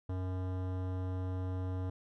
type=tone with hard clipping; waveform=sine; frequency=92.5 Hz; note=F#2; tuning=in tune; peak=-36 dBFS; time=0.09-1.9 s; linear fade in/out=5 ms; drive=18 dB; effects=none